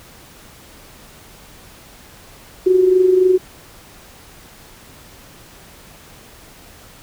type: tone with amplitude modulation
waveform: sine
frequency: 370 Hz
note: F#4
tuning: in tune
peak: -7 dBFS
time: 2.66-3.38 s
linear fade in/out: 10 ms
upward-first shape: sine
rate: 23.6 Hz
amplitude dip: 55%
effects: pink hiss -43 dBFS RMS until 7.02 s